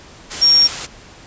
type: tone in noise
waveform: sine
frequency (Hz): 5550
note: F8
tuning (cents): -12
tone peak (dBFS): -8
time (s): 0.41-0.68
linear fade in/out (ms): 20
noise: white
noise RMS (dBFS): -25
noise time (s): 0.3-0.87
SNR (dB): +14
effects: pink hiss -41 dBFS RMS until 1.26 s + resampled to 16000 Hz